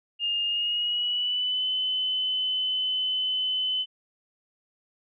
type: tone with pitch glide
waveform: sine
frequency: 2826 to 3029 Hz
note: F7 to F#7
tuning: +20 to +40 cents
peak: -24 dBFS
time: 0.19-3.86 s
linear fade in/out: 50 ms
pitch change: +120 cents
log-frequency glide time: 0.45-1.66 s
effects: none